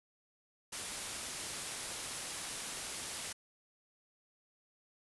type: low-pass noise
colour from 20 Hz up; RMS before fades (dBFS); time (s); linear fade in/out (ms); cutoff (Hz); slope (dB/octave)
white; -43; 0.72-3.33; 10; 11000; 96
effects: none